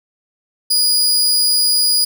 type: tone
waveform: sawtooth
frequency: 4904 Hz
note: D#8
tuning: 26 cents flat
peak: -9 dBFS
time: 0.7-2.05 s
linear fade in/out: 10 ms
effects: 8-bit